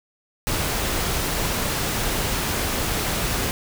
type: noise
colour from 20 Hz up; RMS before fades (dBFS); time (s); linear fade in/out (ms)
pink; -24; 0.47-3.51; 0
effects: none